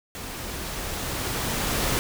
pink noise with level ramp, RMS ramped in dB -36 to -24 dBFS, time 0.15-1.99 s, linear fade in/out 0 ms, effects none

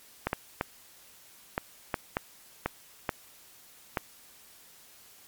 clicks, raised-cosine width 0.5 ms, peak -12 dBFS, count 9, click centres 0.27 / 0.331 / 0.611 / 1.579 / 1.942 / 2.169 / 2.66 / 3.092 / 3.972 s, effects white hiss -55 dBFS RMS until 5.27 s + MP3 96 kbps

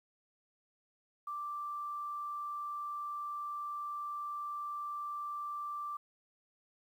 sine tone with quantisation, 1175 Hz, D6, 1 cent sharp, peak -37 dBFS, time 1.27-5.97 s, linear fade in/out 5 ms, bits 11, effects none

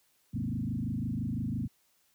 sine tone with frequency modulation, 174.2 Hz, F3, 4 cents flat, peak -30 dBFS, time 0.33-1.68 s, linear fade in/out 20 ms, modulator 25.9 Hz, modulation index 3.3, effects white hiss -70 dBFS RMS until 2.14 s

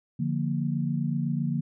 sine chord, Bb major, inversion first, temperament equal, 146.83 / 174.61 / 233.1 Hz, D3 / F3 / Bb3, 0 / 0 / 0 cents, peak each -28 / -30 / -30 dBFS, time 0.19-1.61 s, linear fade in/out 10 ms, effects none

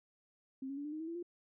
sine tone with pitch steps, 265.7 / 276.2 / 287.1 / 298.4 / 310.2 / 322.4 / 335.1 / 348.4 Hz, C4 / C#4 / D4 / D4 / D#4 / E4 / E4 / F4, +27 / -6 / -39 / +28 / -5 / -38 / +29 / -4 cents, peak -39 dBFS, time 0.62-1.228 s, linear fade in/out 5 ms, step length 76 ms, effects none

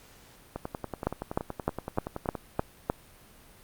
two click trains, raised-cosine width 1 ms, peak -11 / -19 dBFS, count 7 / 20, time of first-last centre 1.07-2.899 / 0.56-2.352 s, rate 3.28 / 10.6 Hz, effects pink hiss -55 dBFS RMS until 3.63 s + Opus 48 kbps

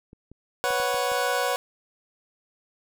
clicks, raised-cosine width 3 ms, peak -33 dBFS, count 6, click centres 0.131 / 0.316 / 0.706 / 0.8 / 0.944 / 1.118 s
25% pulse chord, B suspended second, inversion none, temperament equal, 493.9 / 554.4 / 740 Hz, B4 / C#5 / F#5, 0 / 0 / 0 cents, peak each -24 dBFS, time 0.64-1.56 s, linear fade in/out 0 ms
effects none

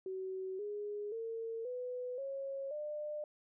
sine tone with pitch steps, 377.5 / 414.1 / 454.1 / 498.1 / 546.3 / 599.2 Hz, F#4 / G#4 / A#4 / B4 / C#5 / D5, +35 / -5 / -45 / +15 / -25 / +35 cents, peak -38 dBFS, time 0.06-3.24 s, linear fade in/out 2 ms, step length 530 ms, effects none

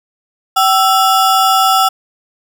square ring-modulated tone, 1046 Hz, C6, 1 cent flat, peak -6 dBFS, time 0.56-1.89 s, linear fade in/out 10 ms, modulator 279 Hz, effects none

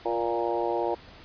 harmonic tone with a mistuned harmonic, 116.9 Hz, A#2, 5 cents sharp, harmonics 3 / 4 / 5 / 6 / 7 / 8, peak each -30 / -31 / -32 / -33 / -33 / -34 dBFS, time 0.05-0.95 s, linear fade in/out 10 ms, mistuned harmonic 4, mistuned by +18 cents, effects pink hiss -49 dBFS RMS until 1.24 s + resampled to 11025 Hz

